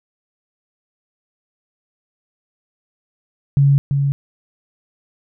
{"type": "tone with echo", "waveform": "sine", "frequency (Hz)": 140, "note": "C#3", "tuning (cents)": 18, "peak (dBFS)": -9, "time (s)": [3.57, 3.78], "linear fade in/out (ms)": 0, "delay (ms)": 340, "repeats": 1, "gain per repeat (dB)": -5, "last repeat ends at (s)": 4.12, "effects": []}